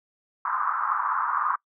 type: band-pass noise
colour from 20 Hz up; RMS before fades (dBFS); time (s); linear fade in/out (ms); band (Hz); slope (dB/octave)
white; -26; 0.45-1.56; 5; 1000 to 1300; 48
effects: noise-tail reverb RT60 0.1 s tail -24 dB re dry